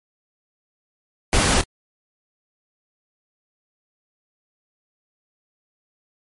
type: noise with echo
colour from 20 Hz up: pink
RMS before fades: -17 dBFS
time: 1.33-1.61 s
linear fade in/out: 0 ms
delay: 27 ms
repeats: 1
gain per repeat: -14 dB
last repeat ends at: 1.637 s
effects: MP3 48 kbps